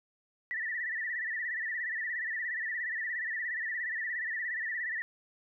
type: tone with vibrato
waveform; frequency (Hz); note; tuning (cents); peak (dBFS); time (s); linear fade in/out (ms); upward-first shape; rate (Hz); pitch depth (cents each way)
sine; 1864.7; A#6; 0; -32; 0.51-5.02; 0; sine; 17; 110
effects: none